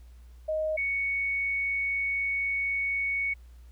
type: tone pair in turn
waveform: sine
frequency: 624 / 2224 Hz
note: D#5 / C#7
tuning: +5 / +5 cents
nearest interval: octave + minor seventh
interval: 2200 cents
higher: second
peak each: -26 dBFS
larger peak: neither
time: 0.48-0.77 / 0.77-3.34 s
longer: second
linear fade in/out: 10 ms
effects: added 60 Hz sine -47 dBFS peak until 3.71 s + pink hiss -66 dBFS RMS until 3.71 s